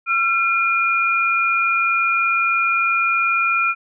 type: tone pair together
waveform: sine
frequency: 1360.9 / 2418 Hz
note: F6 / D7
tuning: -45 / +50 cents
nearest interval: minor seventh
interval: 995 cents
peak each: -18 dBFS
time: 0.06-3.75 s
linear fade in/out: 50 ms
effects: none